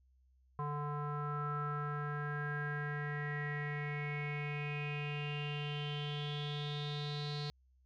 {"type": "tone with low-pass filter sweep", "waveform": "square", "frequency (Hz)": 146.83, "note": "D3", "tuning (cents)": 0, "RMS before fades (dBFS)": -39, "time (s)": [0.59, 7.5], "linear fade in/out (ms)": 0, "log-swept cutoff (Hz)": [1100, 4200], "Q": 8.7, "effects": ["added 64 Hz sine -66 dBFS peak until 7.85 s"]}